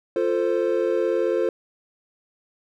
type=chord; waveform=triangle; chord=F major; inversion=none; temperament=equal with one note detuned; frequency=349.2 / 444.9 / 523.3 Hz; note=F4 / A4 / C5; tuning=0 / +19 / 0 cents; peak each=-22 dBFS; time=0.16-1.49 s; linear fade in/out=2 ms; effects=none